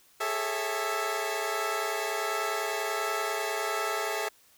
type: chord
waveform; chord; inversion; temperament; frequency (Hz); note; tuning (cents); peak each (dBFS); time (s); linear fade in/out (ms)
15% pulse; A major seventh; third; equal with one note detuned; 409.8 / 440 / 554.4 / 659.3; G#4 / A4 / C#5 / E5; -23 / 0 / 0 / 0; -28 / -27 / -33 / -27; 0.2-4.29; 10
effects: white hiss -61 dBFS RMS until 4.57 s